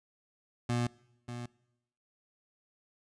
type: tone pair in turn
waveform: 25% pulse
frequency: 120.2 / 120.78 Hz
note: B2 / B2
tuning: -46 / -38 cents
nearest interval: unison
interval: 8 cents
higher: second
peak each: -25 / -35 dBFS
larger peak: first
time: 0.69-0.87 / 1.28-1.46 s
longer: neither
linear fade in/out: 5 ms
effects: noise-tail reverb RT60 0.9 s tail -23 dB re dry + resampled to 22050 Hz